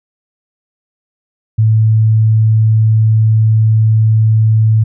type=tone; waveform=sine; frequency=110 Hz; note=A2; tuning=in tune; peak=-6 dBFS; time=1.58-4.84 s; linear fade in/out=10 ms; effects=none